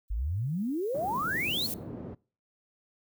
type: noise with exponential growth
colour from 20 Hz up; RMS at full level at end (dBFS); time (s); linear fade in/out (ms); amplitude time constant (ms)
violet; -34; 0.08-1.74; 1; 360
type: exponential sweep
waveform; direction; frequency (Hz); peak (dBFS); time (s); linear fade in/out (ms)
sine; up; 46.25 to 4500; -28; 0.1-1.67; 10
type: band-pass noise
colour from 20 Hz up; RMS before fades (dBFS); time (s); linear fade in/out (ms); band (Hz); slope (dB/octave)
pink; -40; 0.94-2.15; 10; 130 to 390; 12
effects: noise-tail reverb RT60 0.4 s tail -24 dB re dry